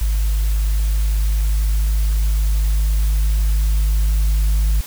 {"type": "tone with level ramp", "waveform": "sine", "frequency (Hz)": 52, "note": "G#1", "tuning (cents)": 3, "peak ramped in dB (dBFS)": [-13, -10], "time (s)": [0.01, 4.81], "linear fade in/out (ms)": 5, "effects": ["tanh soft clip ceiling -12 dBFS", "white hiss -35 dBFS RMS until 4.86 s"]}